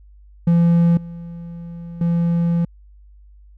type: tone with level steps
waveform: triangle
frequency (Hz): 170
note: F3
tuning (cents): -46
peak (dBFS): -9 / -28 / -13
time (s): 0.47-2.65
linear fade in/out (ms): 5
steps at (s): 0.97 / 2.01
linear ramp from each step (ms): 2
effects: added 50 Hz sine -43 dBFS peak until 3.57 s